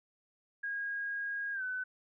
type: tone with pitch glide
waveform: sine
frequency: 1635 to 1508 Hz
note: G#6 to F#6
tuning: -28 to +32 cents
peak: -34 dBFS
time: 0.63-1.84 s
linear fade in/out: 10 ms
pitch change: -140 cents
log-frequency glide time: 1.53-1.63 s
effects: none